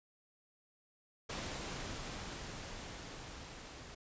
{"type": "noise with level ramp", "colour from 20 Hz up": "pink", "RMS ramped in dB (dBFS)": [-41, -51], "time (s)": [1.29, 3.95], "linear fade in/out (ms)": 10, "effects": ["resampled to 16000 Hz"]}